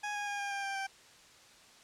20% pulse tone with pitch steps, 830.6 / 822 / 813.5 / 805.1 / 796.8 / 788.5 / 780.4 Hz, G#5 / G#5 / G#5 / G5 / G5 / G5 / G5, 0 / -18 / -36 / +46 / +28 / +10 / -8 cents, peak -30 dBFS, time 0.03-0.87 s, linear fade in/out 10 ms, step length 120 ms, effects white hiss -58 dBFS RMS until 1.83 s + low-pass 7000 Hz 12 dB/octave

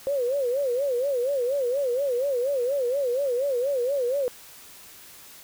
sine tone with vibrato, 523.3 Hz, C5, in tune, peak -22 dBFS, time 0.07-4.28 s, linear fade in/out 0 ms, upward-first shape sine, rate 4.2 Hz, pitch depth 160 cents each way, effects white hiss -47 dBFS RMS until 5.43 s

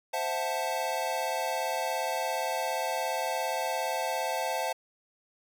square chord, F# half-diminished seventh, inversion second, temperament equal with one note detuned, 523.3 / 659.3 / 736.6 / 880 Hz, C5 / E5 / F#5 / A5, 0 / 0 / -8 / 0 cents, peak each -36 / -35 / -36 / -34 dBFS, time 0.13-4.73 s, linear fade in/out 10 ms, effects none

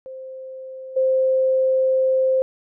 sine tone with level steps, 523.3 Hz, C5, in tune, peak -32 / -15 dBFS, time 0.06-2.42 s, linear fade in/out 0 ms, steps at 0.96 s, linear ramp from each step 10 ms, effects none

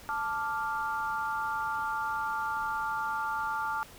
sine chord, D minor, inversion second, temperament equal, 880 / 1174.7 / 1396.9 Hz, A5 / D6 / F6, 0 / 0 / 0 cents, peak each -33 / -35 / -34 dBFS, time 0.09-3.83 s, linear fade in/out 0 ms, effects pink hiss -51 dBFS RMS until 3.98 s

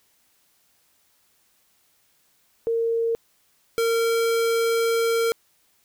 sine / square tone pair in turn, 459.2 / 459.2 Hz, A#4 / A#4, -26 / -26 cents, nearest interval unison, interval 0 cents, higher neither, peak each -20 dBFS, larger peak neither, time 2.67-3.15 / 3.78-5.32 s, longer second, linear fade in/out 0 ms, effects white hiss -64 dBFS RMS until 5.84 s

